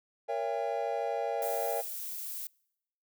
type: chord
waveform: triangle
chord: A# diminished seventh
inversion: none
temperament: just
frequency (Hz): 466.2 / 559.4 / 671.3 / 805.5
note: A#4 / C#5 / E5 / G5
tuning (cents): 0 / +16 / +31 / +47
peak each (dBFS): -34 / -34 / -34 / -34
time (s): 0.28-1.82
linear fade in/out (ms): 20
type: noise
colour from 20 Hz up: violet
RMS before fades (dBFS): -39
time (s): 1.42-2.47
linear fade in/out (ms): 2
effects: noise-tail reverb RT60 0.8 s tail -26 dB re dry